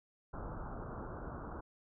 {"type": "low-pass noise", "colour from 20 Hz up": "pink", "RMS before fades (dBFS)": -44, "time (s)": [0.33, 1.61], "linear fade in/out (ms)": 10, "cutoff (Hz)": 1500, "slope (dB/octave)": 96, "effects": []}